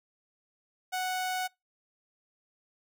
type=tone; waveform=sawtooth; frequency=740 Hz; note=F#5; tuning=in tune; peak=-26 dBFS; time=0.92-1.48 s; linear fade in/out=20 ms; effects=noise-tail reverb RT60 0.2 s tail -25 dB re dry